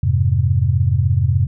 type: chord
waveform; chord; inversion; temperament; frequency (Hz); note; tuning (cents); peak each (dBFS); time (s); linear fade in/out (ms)
sine; F minor; none; equal; 87.31 / 103.83 / 130.81; F2 / Ab2 / C3; 0 / 0 / 0; -17; 0.03-1.47; 5
effects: none